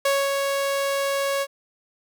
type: tone with ADSR envelope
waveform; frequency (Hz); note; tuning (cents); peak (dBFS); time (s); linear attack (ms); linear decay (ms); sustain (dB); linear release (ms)
sawtooth; 554.4; C#5; 0; -14; 0.05-1.47; 5; 240; -4; 52
effects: none